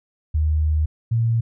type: tone pair in turn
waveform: sine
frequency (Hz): 77.1 / 115.02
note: D#2 / A#2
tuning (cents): -15 / -23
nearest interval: perfect fifth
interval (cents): 692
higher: second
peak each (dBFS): -16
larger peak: neither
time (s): 0.34-0.86 / 1.11-1.41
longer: first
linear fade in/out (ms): 10
effects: none